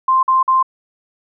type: tone bursts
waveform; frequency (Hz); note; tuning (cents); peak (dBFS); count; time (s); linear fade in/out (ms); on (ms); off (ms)
sine; 1046.5; C6; 0; -10; 3; 0.08-0.628; 5; 150; 49
effects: none